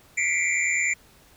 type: tone cluster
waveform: sine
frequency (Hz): 1966 / 2036 / 2175 / 2346 / 7110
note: B6 / C7 / C#7 / D7 / A8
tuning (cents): -8 / -48 / -33 / -2 / +17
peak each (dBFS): -30 / -29 / -28 / -25 / -29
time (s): 0.17-0.94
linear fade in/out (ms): 10
effects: pink hiss -55 dBFS RMS until 1.36 s